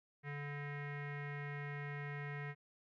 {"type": "tone with low-pass filter", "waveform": "square", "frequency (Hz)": 144.4, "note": "D3", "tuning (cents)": -29, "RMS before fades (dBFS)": -44, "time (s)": [0.23, 2.55], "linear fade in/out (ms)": 50, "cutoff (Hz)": 2000, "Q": 7.4, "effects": []}